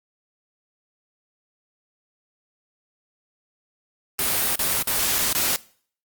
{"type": "noise with dropouts", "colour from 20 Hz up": "white", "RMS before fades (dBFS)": -22, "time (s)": [4.19, 5.56], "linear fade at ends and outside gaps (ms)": 0, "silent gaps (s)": [[4.556, 4.592], [4.825, 4.873], [5.184, 5.188], [5.328, 5.35]], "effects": ["noise-tail reverb RT60 0.5 s tail -21 dB re dry", "Opus 32 kbps"]}